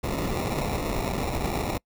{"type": "noise with sample-and-hold", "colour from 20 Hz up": "pink", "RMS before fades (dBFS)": -28, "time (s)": [0.03, 1.78], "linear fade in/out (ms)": 10, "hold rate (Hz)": 1575, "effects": ["noise-tail reverb RT60 0.1 s tail -26 dB re dry"]}